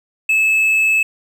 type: tone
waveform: triangle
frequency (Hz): 2604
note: E7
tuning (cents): -22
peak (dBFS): -10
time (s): 0.29-1.03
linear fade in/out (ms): 5
effects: 8-bit